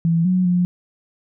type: tone with pitch steps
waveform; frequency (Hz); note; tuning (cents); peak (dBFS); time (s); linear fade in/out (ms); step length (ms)
sine; 166.4 / 183.5 / 178; E3 / F#3 / F3; +17 / -14 / +33; -14; 0.05-0.65; 0; 200
effects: none